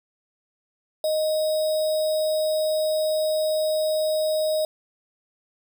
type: tone with sample-and-hold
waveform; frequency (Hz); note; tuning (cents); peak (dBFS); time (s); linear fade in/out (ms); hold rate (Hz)
sine; 622.3; D#5; 0; -20; 1.04-4.65; 2; 4410
effects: none